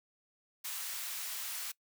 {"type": "high-pass noise", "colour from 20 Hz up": "white", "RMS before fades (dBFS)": -40, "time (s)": [0.64, 1.72], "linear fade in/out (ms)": 10, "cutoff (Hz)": 1100, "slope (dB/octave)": 12, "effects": ["noise-tail reverb RT60 0.1 s tail -22 dB re dry"]}